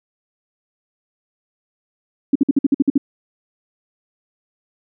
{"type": "tone bursts", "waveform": "sine", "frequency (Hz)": 277.4, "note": "C#4", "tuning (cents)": 1, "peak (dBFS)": -9, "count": 9, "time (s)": [2.33, 2.979], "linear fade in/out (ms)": 5, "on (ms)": 25, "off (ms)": 53, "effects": []}